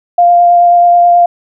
sine tone with vibrato, 698.5 Hz, F5, in tune, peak -3 dBFS, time 0.18-1.26 s, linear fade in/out 5 ms, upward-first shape sine, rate 9.3 Hz, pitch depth 10 cents each way, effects none

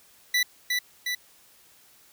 25% pulse tone with echo, 1975.5 Hz, B6, in tune, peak -17 dBFS, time 0.34-0.43 s, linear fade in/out 5 ms, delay 360 ms, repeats 2, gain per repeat -3 dB, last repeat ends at 1.15 s, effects white hiss -57 dBFS RMS until 2.12 s

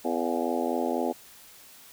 harmonic tone with a mistuned harmonic, 84 Hz, E2, 33 cents sharp, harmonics 3 / 4 / 5 / 6 / 7 / 8 / 9 / 10, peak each -31 / -32 / -33 / -34 / -34 / -35 / -36 / -36 dBFS, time 0.04-1.13 s, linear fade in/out 20 ms, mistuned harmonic 8, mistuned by +62 cents, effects white hiss -51 dBFS RMS until 1.92 s

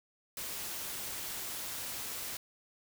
white noise, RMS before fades -40 dBFS, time 0.37-2.37 s, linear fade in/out 2 ms, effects none

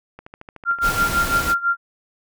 click train, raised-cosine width 0.5 ms, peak -23 dBFS, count 14, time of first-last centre 0.19-1.16 s, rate 13.4 Hz
sine tone with tremolo, 1387 Hz, F6, 12 cents flat, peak -14 dBFS, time 0.65-1.77 s, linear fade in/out 50 ms, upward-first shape sine, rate 6 Hz, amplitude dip 85%
pink noise, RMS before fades -25 dBFS, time 0.81-1.55 s, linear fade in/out 50 ms
effects none

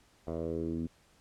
10% pulse tone with low-pass filter sweep, 82.2 Hz, E2, 4 cents flat, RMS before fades -35 dBFS, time 0.27-0.87 s, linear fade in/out 5 ms, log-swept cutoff 740 to 240 Hz, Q 2.9, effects pink hiss -65 dBFS RMS until 1.2 s + low-pass 10000 Hz 12 dB/octave

